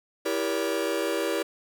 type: chord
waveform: 45% pulse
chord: E diminished seventh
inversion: none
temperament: just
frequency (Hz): 329.6 / 395.6 / 474.7 / 569.6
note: E4 / G4 / Bb4 / Db5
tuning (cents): 0 / +16 / +31 / +47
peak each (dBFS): -31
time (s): 0.25-1.43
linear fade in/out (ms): 10
effects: none